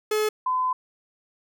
45% pulse / sine tone pair in turn, 427.7 / 1017.2 Hz, A4 / C6, -49 / -49 cents, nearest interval octave + minor third, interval 1500 cents, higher second, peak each -21 dBFS, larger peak neither, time 0.11-0.29 / 0.46-0.73 s, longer second, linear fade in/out 5 ms, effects none

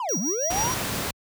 triangle linear two-way sweep, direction down then up, 1046.5 to 155.9 to 1046.5 Hz, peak -24 dBFS, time 0-0.72 s, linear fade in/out 2 ms, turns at 0.18 s
square tone with tremolo, 5740 Hz, F8, 47 cents sharp, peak -24 dBFS, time 0.09-0.74 s, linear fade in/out 0 ms, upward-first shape triangle, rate 6.2 Hz, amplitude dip 65%
pink noise, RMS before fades -28 dBFS, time 0.5-1.11 s, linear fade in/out 5 ms
effects high-pass 60 Hz 12 dB/octave

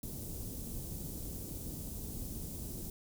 pink band-stop noise, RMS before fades -42 dBFS, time 0.03-2.9 s, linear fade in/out 2 ms, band 310 to 9300 Hz, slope 12 dB/octave, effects none

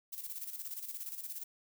violet noise with tremolo, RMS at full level -41 dBFS, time 0.12-1.44 s, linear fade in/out 10 ms, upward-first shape square, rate 17 Hz, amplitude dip 60%, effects none

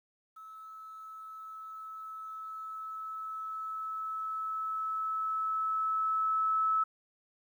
sine tone with level ramp, 1302 Hz, E6, 22 cents flat, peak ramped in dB -46 to -25 dBFS, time 0.36-6.84 s, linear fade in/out 10 ms, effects 11-bit

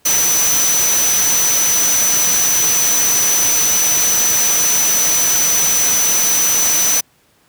sine tone in noise, 6000 Hz, F#8, 23 cents sharp, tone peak -13 dBFS, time 0.05-7.01 s, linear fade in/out 10 ms, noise white, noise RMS -18 dBFS, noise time 0.05-7.01 s, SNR +2 dB, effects pink hiss -55 dBFS RMS until 7.48 s + high-pass 80 Hz 12 dB/octave

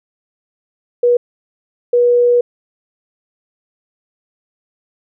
sine tone bursts at uneven times, 484.2 Hz, B4, 34 cents flat, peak -8 dBFS, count 2, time 1.03-1.17 / 1.93-2.41 s, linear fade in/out 5 ms, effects none

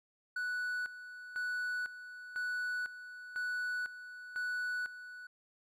triangle tone with tremolo, 1480 Hz, F#6, in tune, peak -32 dBFS, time 0.36-5.27 s, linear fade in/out 5 ms, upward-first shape square, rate 1 Hz, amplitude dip 75%, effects none

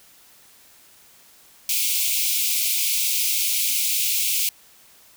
white high-pass noise, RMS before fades -22 dBFS, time 1.69-4.49 s, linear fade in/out 2 ms, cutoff 2200 Hz, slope 96 dB/octave, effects white hiss -52 dBFS RMS until 5.16 s

